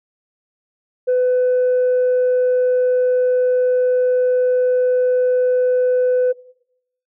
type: tone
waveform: sine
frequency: 502 Hz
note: B4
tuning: 28 cents sharp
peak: -11 dBFS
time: 1.07-6.33 s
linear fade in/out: 20 ms
effects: noise-tail reverb RT60 0.8 s tail -21 dB re dry + tanh soft clip ceiling -11 dBFS